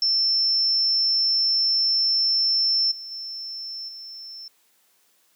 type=tone with level steps; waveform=sine; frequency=5350 Hz; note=E8; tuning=25 cents sharp; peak=-18 / -34 / -31 / -36 dBFS; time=0.02-4.48 s; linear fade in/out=2 ms; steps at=2.91 / 3.11 / 3.88 s; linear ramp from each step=10 ms; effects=white hiss -63 dBFS RMS until 5.35 s + high-pass 200 Hz 12 dB/octave